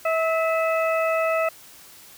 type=harmonic tone with a mistuned harmonic; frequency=648 Hz; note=E5; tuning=30 cents flat; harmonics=1 / 2 / 3 / 4; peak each=-21 / -26 / -32 / -30 dBFS; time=0.05-1.49 s; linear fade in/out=5 ms; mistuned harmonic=3; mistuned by=+42 cents; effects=white hiss -47 dBFS RMS until 2.17 s